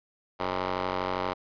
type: ring-modulated tone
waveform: 10% pulse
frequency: 92.5 Hz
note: F#2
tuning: in tune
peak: -17 dBFS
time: 0.39-1.34 s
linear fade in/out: 20 ms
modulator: 719 Hz
effects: resampled to 11025 Hz